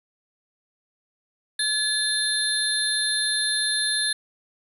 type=tone cluster; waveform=sine; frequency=1710 / 3613 / 4153 / 10490 Hz; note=A6 / A7 / C8 / E9; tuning=-50 / +45 / -14 / -10 cents; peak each=-27 dBFS; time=1.59-4.13 s; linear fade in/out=5 ms; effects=8-bit